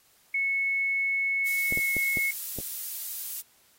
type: tone with pitch glide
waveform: sine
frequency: 2200 to 2181 Hz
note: C#7 to C#7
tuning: -14 to -29 cents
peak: -24 dBFS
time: 0.34-2.31 s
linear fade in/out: 5 ms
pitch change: -15 cents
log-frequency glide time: 1.61-1.92 s
type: noise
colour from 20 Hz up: violet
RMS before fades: -33 dBFS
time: 1.45-3.42 s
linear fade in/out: 20 ms
type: clicks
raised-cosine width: 2 ms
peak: -23 dBFS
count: 5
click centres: 1.724 / 1.774 / 1.967 / 2.172 / 2.587 s
effects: white hiss -62 dBFS RMS until 3.78 s + AAC 48 kbps